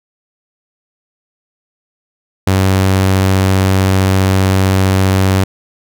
sawtooth tone, 95.3 Hz, G2, 48 cents flat, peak -5 dBFS, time 2.47-5.44 s, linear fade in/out 5 ms, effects none

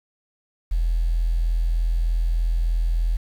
sine tone, 41.64 Hz, E1, 18 cents sharp, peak -17 dBFS, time 0.71-3.17 s, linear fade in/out 10 ms, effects tanh soft clip ceiling -14 dBFS + 8-bit

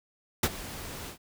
pink noise with ADSR envelope, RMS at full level -22 dBFS, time 0.43-1.18 s, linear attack 5 ms, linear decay 47 ms, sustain -18 dB, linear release 100 ms, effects none

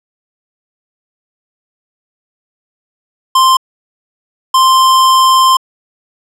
square tone bursts at uneven times, 1046.5 Hz, C6, in tune, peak -6 dBFS, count 2, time 3.35-3.57 / 4.54-5.57 s, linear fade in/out 5 ms, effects low-pass 11000 Hz 12 dB/octave

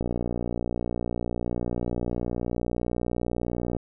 click train, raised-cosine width 2 ms, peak -15 dBFS, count 226, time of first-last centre 0.01-3.766 s, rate 59.9 Hz, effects none

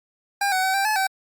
25% pulse tone with pitch steps, 801 / 750 / 760 / 786 / 859 / 769 Hz, G5 / F#5 / F#5 / G5 / A5 / G5, +37 / +23 / +46 / +4 / -42 / -33 cents, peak -16 dBFS, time 0.41-1.07 s, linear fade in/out 5 ms, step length 110 ms, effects Opus 48 kbps

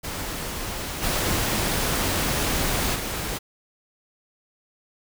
pink noise with level steps, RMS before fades -31 / -24 / -29 dBFS, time 0.03-3.39 s, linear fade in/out 20 ms, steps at 1.02 / 2.94 s, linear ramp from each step 20 ms, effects none

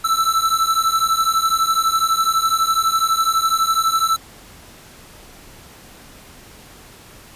square beating tone pair, 1318.5 / 1330.5 Hz, E6 / E6, 0 / +16 cents, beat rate 12 Hz, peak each -19 dBFS, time 0.04-4.17 s, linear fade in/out 10 ms, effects pink hiss -43 dBFS RMS until 7.35 s + resampled to 32000 Hz

